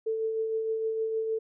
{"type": "tone with tremolo", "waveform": "sine", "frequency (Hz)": 443.8, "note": "A4", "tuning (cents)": 15, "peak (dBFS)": -25, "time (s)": [0.06, 1.39], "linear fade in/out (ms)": 10, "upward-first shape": "triangle", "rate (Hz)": 6.5, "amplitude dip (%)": 40, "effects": []}